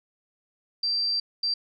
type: tone bursts at uneven times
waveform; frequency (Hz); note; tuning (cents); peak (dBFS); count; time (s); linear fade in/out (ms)
sine; 4699; D8; 0; -23; 2; 0.83-1.2 / 1.43-1.54; 5
effects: none